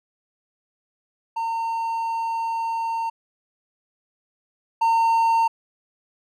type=tone pair in turn; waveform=triangle; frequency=912 / 912 Hz; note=A#5 / A#5; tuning=-38 / -38 cents; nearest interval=unison; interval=0 cents; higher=neither; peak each=-21 / -14 dBFS; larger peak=second; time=1.36-3.1 / 4.81-5.48 s; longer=first; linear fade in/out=10 ms; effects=none